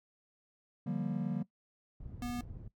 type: chord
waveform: triangle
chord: G minor seventh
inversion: second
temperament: just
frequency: 147 / 176.4 / 196 / 235.2 Hz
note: D3 / F3 / G3 / Bb3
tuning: +2 / +18 / 0 / +16 cents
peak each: -36 dBFS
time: 0.86-1.43 s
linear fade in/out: 10 ms
type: low-pass noise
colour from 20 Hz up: white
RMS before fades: -46 dBFS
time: 2-2.68 s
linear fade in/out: 5 ms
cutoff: 110 Hz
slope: 12 dB/octave
type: tone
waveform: square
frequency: 242.8 Hz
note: B3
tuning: 29 cents flat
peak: -37 dBFS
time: 2.22-2.41 s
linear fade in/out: 2 ms
effects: noise-tail reverb RT60 0.1 s tail -18 dB re dry